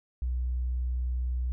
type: tone with tanh clipping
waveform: triangle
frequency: 62 Hz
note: B1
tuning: 7 cents sharp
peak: -27 dBFS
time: 0.22-1.52 s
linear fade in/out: 0 ms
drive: 5 dB
effects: none